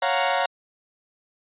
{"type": "chord", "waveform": "sawtooth", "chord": "Gb major seventh", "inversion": "second", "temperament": "equal", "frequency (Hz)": [554.4, 698.5, 740, 932.3], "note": ["Db5", "F5", "Gb5", "Bb5"], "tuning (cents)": [0, 0, 0, 0], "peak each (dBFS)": -22, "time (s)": [0.02, 0.46], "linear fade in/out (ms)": 5, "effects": ["resampled to 8000 Hz"]}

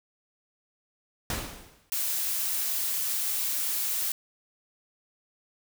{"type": "noise with exponential decay", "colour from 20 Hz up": "pink", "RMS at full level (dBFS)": -28, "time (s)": [1.3, 1.9], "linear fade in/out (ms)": 2, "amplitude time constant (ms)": 130}
{"type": "noise", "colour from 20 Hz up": "blue", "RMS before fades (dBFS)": -29, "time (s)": [1.92, 4.12], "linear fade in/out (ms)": 2}
{"effects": []}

